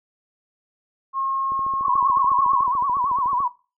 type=tone with pitch glide; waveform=sine; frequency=1078 to 1085.5 Hz; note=C#6 to C#6; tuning=-49 to -37 cents; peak=-21 dBFS; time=1.13-2.68 s; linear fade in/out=50 ms; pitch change=+12 cents; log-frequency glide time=1.3-2.47 s
type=click train; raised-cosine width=2 ms; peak=-27 dBFS; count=27; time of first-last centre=1.52-3.404 s; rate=13.8 Hz
type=tone with vibrato; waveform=sine; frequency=1046.5 Hz; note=C6; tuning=in tune; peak=-19 dBFS; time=1.83-3.48 s; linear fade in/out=5 ms; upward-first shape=sine; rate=9 Hz; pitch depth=140 cents each way
effects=noise-tail reverb RT60 0.3 s tail -17 dB re dry